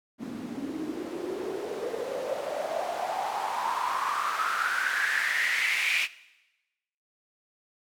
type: noise with band-pass filter sweep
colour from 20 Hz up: white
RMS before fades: -30 dBFS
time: 0.18-6.08 s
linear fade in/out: 50 ms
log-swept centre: 230 to 2500 Hz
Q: 7.3
effects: noise-tail reverb RT60 1.0 s tail -18 dB re dry